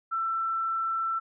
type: tone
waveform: sine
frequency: 1337 Hz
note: E6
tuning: 24 cents sharp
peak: -26 dBFS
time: 0.11-1.2 s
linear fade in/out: 20 ms
effects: none